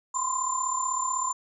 sine tone cluster, 1015 / 1051 / 7170 Hz, B5 / C6 / A8, +47 / +7 / +32 cents, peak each -30 dBFS, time 0.14-1.33 s, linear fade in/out 10 ms, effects none

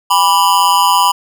square tone with amplitude modulation, 987.8 Hz, B5, in tune, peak -5 dBFS, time 0.1-1.12 s, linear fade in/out 10 ms, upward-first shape sine, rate 178 Hz, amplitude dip 90%, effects none

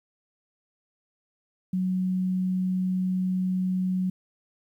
sine tone, 185 Hz, F#3, in tune, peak -23 dBFS, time 1.73-4.1 s, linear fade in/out 5 ms, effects 10-bit

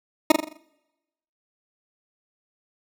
20% pulse tone with echo, 311.1 Hz, D#4, in tune, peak -5 dBFS, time 0.3-0.32 s, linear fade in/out 5 ms, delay 42 ms, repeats 6, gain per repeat -6 dB, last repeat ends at 0.572 s, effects noise-tail reverb RT60 1.0 s tail -25 dB re dry

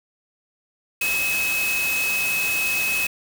sine tone in noise, 2568 Hz, E7, 46 cents flat, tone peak -21 dBFS, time 1.01-3.07 s, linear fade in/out 5 ms, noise white, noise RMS -28 dBFS, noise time 1.01-3.07 s, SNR +4 dB, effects none

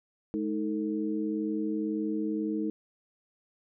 sine tone cluster, 212.9 / 314.8 / 447.2 Hz, G#3 / D#4 / A4, +43 / +20 / +28 cents, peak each -33 / -30 / -37 dBFS, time 0.34-2.7 s, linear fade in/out 0 ms, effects none

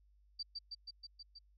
sine tone with echo, 4654 Hz, D8, 17 cents flat, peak -38 dBFS, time 0.39-0.43 s, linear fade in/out 10 ms, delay 160 ms, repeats 6, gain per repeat -2 dB, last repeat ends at 1.39 s, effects added 50 Hz sine -65 dBFS peak until 1.57 s

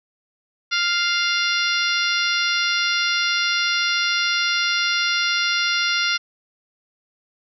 harmonic tone, 698.5 Hz, F5, in tune, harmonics 2 / 3 / 4 / 5 / 6 / 7 / 8, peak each -23 / -25 / -26 / -27 / -28 / -28 / -29 dBFS, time 0.71-6.18 s, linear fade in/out 20 ms, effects none

